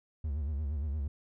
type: tone with vibrato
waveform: triangle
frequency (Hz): 73.42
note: D2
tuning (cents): 0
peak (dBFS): -29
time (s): 0.24-1.08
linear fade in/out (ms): 5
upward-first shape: sine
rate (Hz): 8.6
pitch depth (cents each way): 130
effects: none